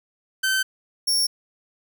sawtooth tone pair in turn, 1541 / 5491 Hz, G6 / F8, -30 / -30 cents, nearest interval octave + minor seventh, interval 2200 cents, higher second, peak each -16 dBFS, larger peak neither, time 0.43-0.63 / 1.07-1.27 s, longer neither, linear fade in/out 10 ms, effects none

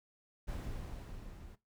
brown noise with level ramp, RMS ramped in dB -39 to -52 dBFS, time 0.47-1.56 s, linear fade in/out 20 ms, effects noise-tail reverb RT60 0.2 s tail -17 dB re dry

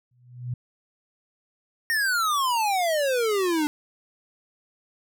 sine tone with exponential growth, 123.4 Hz, B2, 1 cent flat, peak -24 dBFS, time 0.11-0.54 s, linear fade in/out 5 ms, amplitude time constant 93 ms
square exponential sweep, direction down, 1864.7 to 291.3 Hz, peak -22 dBFS, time 1.9-3.67 s, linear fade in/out 0 ms
effects none

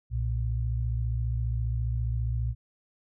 sine tone pair together, 61.74 / 116.55 Hz, B1 / A#2, 0 / 0 cents, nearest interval major seventh, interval 1100 cents, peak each -28 / -29 dBFS, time 0.1-2.55 s, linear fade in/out 50 ms, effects none

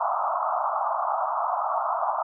pink band-pass noise, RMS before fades -26 dBFS, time 0-2.23 s, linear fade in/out 10 ms, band 640 to 1300 Hz, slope 96 dB/octave, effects none

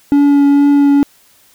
triangle tone with vibrato, 284.2 Hz, C#4, 43 cents sharp, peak -4 dBFS, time 0.12-1.03 s, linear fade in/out 0 ms, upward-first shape triangle, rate 2.2 Hz, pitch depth 12 cents each way, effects white hiss -49 dBFS RMS until 1.54 s

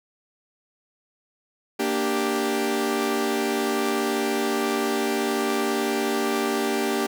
sawtooth chord, G minor, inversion first, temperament equal, 233.1 / 293.7 / 392 Hz, Bb3 / D4 / G4, 0 / 0 / 0 cents, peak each -24 / -24 / -21 dBFS, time 1.79-7.07 s, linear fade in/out 10 ms, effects none

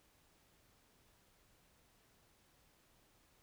silence, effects pink hiss -71 dBFS RMS until 3.42 s

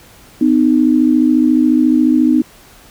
sine tone pair together, 253 / 307.2 Hz, B3 / D#4, +42 / -22 cents, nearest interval minor third, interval 336 cents, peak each -11 dBFS, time 0.41-2.42 s, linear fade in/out 5 ms, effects pink hiss -43 dBFS RMS until 2.9 s

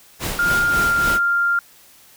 pink noise with tremolo, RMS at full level -24 dBFS, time 0.19-1.2 s, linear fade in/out 50 ms, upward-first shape sine, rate 3.6 Hz, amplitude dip 50%
sine tone with pitch glide, 1408 to 1395 Hz, F6 to F6, +14 to -2 cents, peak -15 dBFS, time 0.39-1.59 s, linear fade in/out 2 ms, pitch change -16 cents, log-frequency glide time 0.7-0.76 s
effects white hiss -49 dBFS RMS until 2.16 s

